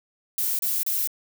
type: noise bursts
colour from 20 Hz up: violet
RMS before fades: -25 dBFS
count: 3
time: 0.38-1.074 s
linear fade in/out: 2 ms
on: 210 ms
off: 32 ms
effects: none